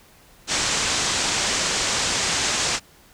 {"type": "low-pass noise", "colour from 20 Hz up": "white", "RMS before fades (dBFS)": -23, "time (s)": [0.47, 2.8], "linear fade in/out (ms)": 50, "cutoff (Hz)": 7900, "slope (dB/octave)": 48, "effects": ["pink hiss -52 dBFS RMS until 3.13 s"]}